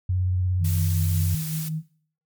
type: tone with vibrato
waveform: sine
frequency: 91.5 Hz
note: F#2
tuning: 19 cents flat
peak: -20 dBFS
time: 0.09-1.35 s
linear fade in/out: 5 ms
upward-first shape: triangle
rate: 17 Hz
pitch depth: 35 cents each way
type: tone with tremolo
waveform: sine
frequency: 157.5 Hz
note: D#3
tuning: 21 cents sharp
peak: -24 dBFS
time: 0.59-1.83 s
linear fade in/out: 50 ms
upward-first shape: sine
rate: 5.4 Hz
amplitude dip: 40%
type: noise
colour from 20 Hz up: blue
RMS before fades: -34 dBFS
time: 0.64-1.69 s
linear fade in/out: 10 ms
effects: noise-tail reverb RT60 0.5 s tail -17 dB re dry + MP3 96 kbps